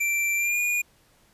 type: tone with pitch glide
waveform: square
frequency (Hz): 2349 to 2437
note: D7 to D#7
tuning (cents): 0 to -37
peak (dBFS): -23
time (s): 0-0.82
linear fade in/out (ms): 10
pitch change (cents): +63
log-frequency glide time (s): 0.36-0.6
effects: pink hiss -61 dBFS RMS until 1.33 s + resampled to 32000 Hz